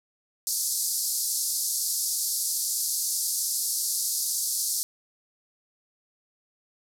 white band-pass noise, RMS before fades -28 dBFS, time 0.47-4.83 s, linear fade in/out 0 ms, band 4500 to 13000 Hz, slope 48 dB/octave, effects none

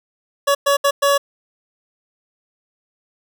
25% pulse tone bursts at uneven times, 564 Hz, C#5, 30 cents sharp, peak -9 dBFS, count 4, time 0.47-0.55 / 0.66-0.77 / 0.84-0.91 / 1.02-1.18 s, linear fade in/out 10 ms, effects none

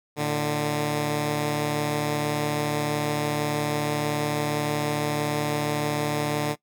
10% pulse tone pair together, 112.91 / 148.5 Hz, A2 / D3, +45 / +20 cents, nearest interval perfect fourth, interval 475 cents, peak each -24 / -16 dBFS, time 0.16-6.56 s, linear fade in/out 50 ms, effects noise-tail reverb RT60 0.1 s tail -20 dB re dry

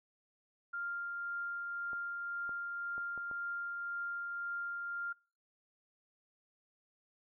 sine tone with tremolo, 1396.9 Hz, F6, in tune, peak -36 dBFS, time 0.73-5.13 s, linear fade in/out 10 ms, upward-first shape triangle, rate 1.9 Hz, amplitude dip 25%
clicks, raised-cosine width 1 ms, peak -37 dBFS, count 5, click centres 1.932 / 2.493 / 2.98 / 3.177 / 3.313 s
effects noise-tail reverb RT60 0.4 s tail -25 dB re dry

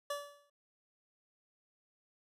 25% pulse tone with exponential decay, 576 Hz, D5, 34 cents flat, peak -30 dBFS, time 0.1-0.5 s, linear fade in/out 5 ms, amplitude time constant 86 ms, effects resampled to 32000 Hz

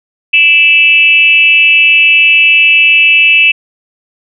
sine tone with frequency modulation, 2637 Hz, E7, in tune, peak -3 dBFS, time 0.33-3.52 s, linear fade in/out 10 ms, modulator 299 Hz, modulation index 0.62, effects none

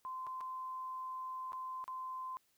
sine tone with dropouts, 1034 Hz, C6, 21 cents flat, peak -40 dBFS, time 0.05-2.37 s, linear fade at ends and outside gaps 0 ms, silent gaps 0.267-0.271 / 0.407-0.411 / 1.521-1.531 / 1.841-1.879 s, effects white hiss -75 dBFS RMS until 2.57 s

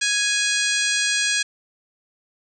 harmonic tone with a mistuned harmonic, 830.6 Hz, G#5, in tune, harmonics 2 / 3 / 4 / 5 / 6 / 7 / 8 / 9 / 10, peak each -24 / -26 / -27 / -28 / -29 / -29 / -30 / -31 / -31 dBFS, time 0.01-1.43 s, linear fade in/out 10 ms, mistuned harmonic 6, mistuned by -62 cents, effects none

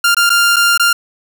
sawtooth tone with dropouts, 1396.9 Hz, F6, in tune, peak -5 dBFS, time 0.04-0.93 s, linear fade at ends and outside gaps 5 ms, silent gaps 0.147-0.167 / 0.295-0.301 / 0.561-0.565 / 0.777-0.796 s, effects none

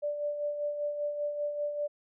sine tone with tremolo, 587 Hz, D5, 1 cent flat, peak -28 dBFS, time 0.02-1.88 s, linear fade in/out 20 ms, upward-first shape sine, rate 5.1 Hz, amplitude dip 50%, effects none

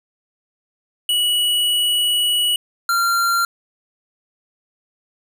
square tone pair in turn, 2933 / 1380.2 Hz, F#7 / F6, -16 / -21 cents, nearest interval octave + minor second, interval 1305 cents, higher first, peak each -16 dBFS, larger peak neither, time 1.09-2.56 / 2.89-3.45 s, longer first, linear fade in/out 2 ms, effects none

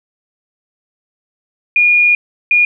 sine tone bursts at uneven times, 2434 Hz, D#7, 39 cents flat, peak -7 dBFS, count 2, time 1.76-2.15 / 2.51-2.65 s, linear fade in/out 2 ms, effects none

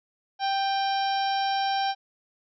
harmonic tone with a mistuned harmonic, 784 Hz, G5, in tune, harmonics 1 / 2 / 3 / 4 / 5 / 6 / 7, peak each -24 / -35 / -40 / -36 / -38 / -42 / -37 dBFS, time 0.39-1.95 s, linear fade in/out 50 ms, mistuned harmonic 3, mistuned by +33 cents, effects none

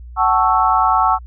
sine chord, F# minor seventh, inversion none, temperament equal with one note detuned, 749.9 / 880 / 1108.7 / 1318.5 Hz, F#5 / A5 / C#6 / E6, +23 / 0 / 0 / 0 cents, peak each -17 dBFS, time 0.16-1.19 s, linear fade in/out 50 ms, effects added 60 Hz sine -32 dBFS peak until 1.26 s

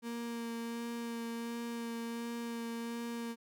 35% pulse tone with vibrato, 233.1 Hz, A#3, in tune, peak -36 dBFS, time 0.02-3.36 s, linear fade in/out 50 ms, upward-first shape sine, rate 1.4 Hz, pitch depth 13 cents each way, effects none

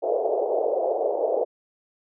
pink band-pass noise, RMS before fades -24 dBFS, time 0.02-1.45 s, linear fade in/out 20 ms, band 420 to 700 Hz, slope 48 dB/octave, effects none

